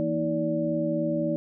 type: tone cluster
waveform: sine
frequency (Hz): 164.6 / 235.3 / 318.9 / 579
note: E3 / A#3 / D#4 / D5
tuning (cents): -2 / +16 / +43 / -25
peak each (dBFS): -31 / -31 / -28 / -28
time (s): 0-1.36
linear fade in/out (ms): 0
effects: none